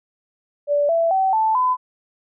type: tone with pitch steps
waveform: sine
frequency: 580 / 666.2 / 765.3 / 879.1 / 1009.8 Hz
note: D5 / E5 / G5 / A5 / B5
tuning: -22 / +18 / -42 / -2 / +38 cents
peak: -15 dBFS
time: 0.67-1.77 s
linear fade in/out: 50 ms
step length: 220 ms
effects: none